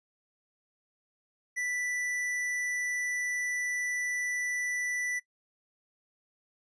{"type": "tone", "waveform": "square", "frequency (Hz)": 1975.5, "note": "B6", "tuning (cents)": 0, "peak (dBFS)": -31, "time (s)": [1.56, 5.2], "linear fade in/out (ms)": 20, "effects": ["noise-tail reverb RT60 0.1 s tail -20 dB re dry", "resampled to 22050 Hz"]}